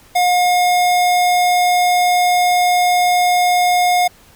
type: tone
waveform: square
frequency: 717 Hz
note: F5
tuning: 45 cents sharp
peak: -12 dBFS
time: 0.15-4.08 s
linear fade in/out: 10 ms
effects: pink hiss -47 dBFS RMS until 4.35 s